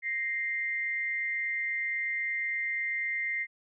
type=tone pair together; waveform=sine; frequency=1864.7 / 2093 Hz; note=A#6 / C7; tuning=0 / 0 cents; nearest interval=major second; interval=200 cents; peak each=-35 / -30 dBFS; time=0.02-3.47 s; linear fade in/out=50 ms; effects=none